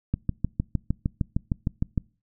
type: click train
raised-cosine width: 5 ms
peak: -11 dBFS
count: 13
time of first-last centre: 0.14-1.978 s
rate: 6.53 Hz
effects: noise-tail reverb RT60 0.4 s tail -26 dB re dry